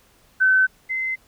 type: tone pair in turn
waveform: sine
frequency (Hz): 1525 / 2061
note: G6 / C7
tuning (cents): -48 / -27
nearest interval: perfect fourth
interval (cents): 521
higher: second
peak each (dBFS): -13 / -22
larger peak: first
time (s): 0.4-0.67 / 0.89-1.16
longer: neither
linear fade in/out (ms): 20
effects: pink hiss -57 dBFS RMS until 1.27 s